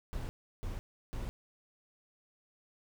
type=noise bursts; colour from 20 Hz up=brown; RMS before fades=-38 dBFS; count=3; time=0.13-1.29 s; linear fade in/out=0 ms; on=160 ms; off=340 ms; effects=none